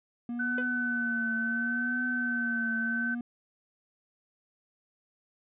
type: tone with vibrato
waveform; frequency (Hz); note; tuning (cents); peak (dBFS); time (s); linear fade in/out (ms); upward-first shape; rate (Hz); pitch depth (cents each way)
triangle; 237.5; A#3; +33; -30; 0.29-3.21; 2; triangle; 0.71; 78
type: tone with pitch glide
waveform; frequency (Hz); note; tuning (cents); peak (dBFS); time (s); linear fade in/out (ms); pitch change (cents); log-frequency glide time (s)
sine; 1508 to 1529.9; F#6 to G6; +32 to -43; -29; 0.39-3.15; 10; +25; 0.9-1.89
type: tone with exponential decay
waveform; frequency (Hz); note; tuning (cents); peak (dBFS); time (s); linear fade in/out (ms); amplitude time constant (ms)
45% pulse; 501; B4; +25; -30; 0.58-0.68; 2; 21
effects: resampled to 8000 Hz